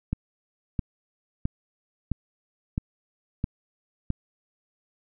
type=click train; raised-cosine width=5 ms; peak=-13 dBFS; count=7; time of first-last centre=0.13-4.104 s; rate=1.51 Hz; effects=none